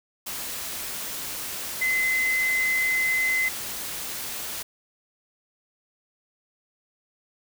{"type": "tone in noise", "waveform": "sine", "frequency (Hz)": 2046, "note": "C7", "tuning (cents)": -39, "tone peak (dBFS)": -21, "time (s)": [1.81, 3.49], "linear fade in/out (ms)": 10, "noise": "white", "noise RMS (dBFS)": -33, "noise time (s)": [0.26, 4.63], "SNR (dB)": 9, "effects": []}